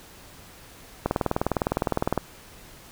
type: click train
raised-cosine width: 1 ms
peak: -8 dBFS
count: 23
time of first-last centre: 1.06-2.177 s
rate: 19.7 Hz
effects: pink hiss -48 dBFS RMS until 2.91 s